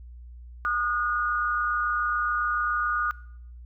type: tone pair together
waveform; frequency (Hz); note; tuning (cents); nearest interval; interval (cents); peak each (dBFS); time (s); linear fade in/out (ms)
sine; 1220.9 / 1448; D#6 / F#6; -33 / -38; minor third; 295; -26; 0.65-3.11; 0
effects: noise-tail reverb RT60 0.7 s tail -21 dB re dry + added 60 Hz sine -41 dBFS peak until 3.65 s